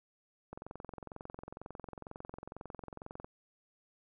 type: click train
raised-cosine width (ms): 1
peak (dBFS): -30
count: 61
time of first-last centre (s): 0.53-3.245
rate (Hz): 22.1
effects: none